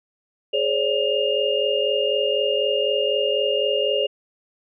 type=tone cluster; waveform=sine; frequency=419.4 / 530 / 574 / 2828 Hz; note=G#4 / C5 / D5 / F7; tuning=+17 / +22 / -40 / +21 cents; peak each=-24 dBFS; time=0.53-4.07 s; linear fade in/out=10 ms; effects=none